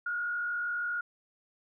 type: tone with frequency modulation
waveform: sine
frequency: 1430 Hz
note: F6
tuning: 41 cents sharp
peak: -30 dBFS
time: 0.06-1.01 s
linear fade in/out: 5 ms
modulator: 47.1 Hz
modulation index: 0.71
effects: none